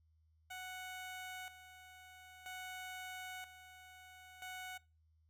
15% pulse tone with tremolo, 740 Hz, F#5, in tune, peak -39 dBFS, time 0.5-4.78 s, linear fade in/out 10 ms, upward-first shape square, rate 0.51 Hz, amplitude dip 70%, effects noise-tail reverb RT60 0.3 s tail -22 dB re dry + added 79 Hz sine -69 dBFS peak until 5.29 s

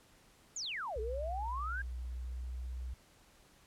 sine exponential two-way sweep, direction down then up, 7340 to 417.7 to 1647 Hz, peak -37 dBFS, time 0.56-1.82 s, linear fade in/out 5 ms, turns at 1 s
sine tone with pitch glide, 61.74 to 62.53 Hz, B1 to B1, 0 to +22 cents, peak -38 dBFS, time 0.96-2.94 s, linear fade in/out 5 ms, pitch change +22 cents, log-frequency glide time 2.12-2.44 s
effects pink hiss -64 dBFS RMS until 3.66 s + low-pass 12000 Hz 12 dB/octave

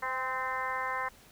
harmonic tone with a mistuned harmonic, 258.8 Hz, C4, 19 cents flat, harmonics 2 / 3 / 4 / 5 / 6 / 7 / 8, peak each -42 / -40 / -34 / -41 / -41 / -38 / -41 dBFS, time 0.02-1.09 s, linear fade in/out 10 ms, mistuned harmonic 3, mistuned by +27 cents, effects pink hiss -57 dBFS RMS until 1.31 s

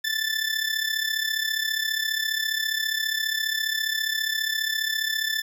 20% pulse tone with amplitude modulation, 1760 Hz, A6, in tune, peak -16 dBFS, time 0.04-5.42 s, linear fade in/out 10 ms, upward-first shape sine, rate 34.8 Hz, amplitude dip 70%, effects none

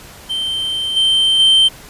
triangle tone with level steps, 3120 Hz, G7, 9 cents flat, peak -16 / -9 / -6 dBFS, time 0.29-1.69 s, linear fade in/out 20 ms, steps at 0.96 / 1.39 s, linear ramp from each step 10 ms, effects pink hiss -38 dBFS RMS until 1.89 s + resampled to 32000 Hz

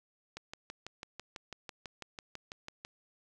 click train, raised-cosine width 0.2 ms, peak -25 dBFS, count 16, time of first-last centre 0.37-2.849 s, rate 6.05 Hz, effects none

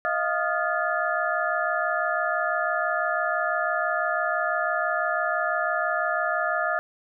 sine tone cluster, 632 / 698 / 1236 / 1402 / 1723 Hz, D#5 / F5 / D#6 / F6 / A6, +27 / -1 / -12 / +6 / -37 cents, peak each -29 dBFS, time 0.05-6.79 s, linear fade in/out 0 ms, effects none

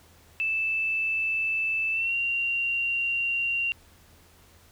sine tone with pitch glide, 2637 to 2763 Hz, E7 to F7, 0 to -19 cents, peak -24 dBFS, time 0.4-3.72 s, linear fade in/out 0 ms, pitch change +81 cents, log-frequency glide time 1.92-2.15 s, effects added 83 Hz sine -58 dBFS peak until 4.71 s + pink hiss -57 dBFS RMS until 4.71 s

